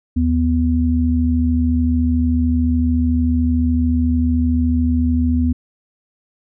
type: tone pair together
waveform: sine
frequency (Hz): 77.89 / 247.3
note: D#2 / B3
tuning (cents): +2 / +3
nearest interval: octave + minor sixth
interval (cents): 2001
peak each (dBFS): -16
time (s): 0.16-5.53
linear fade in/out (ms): 10
effects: none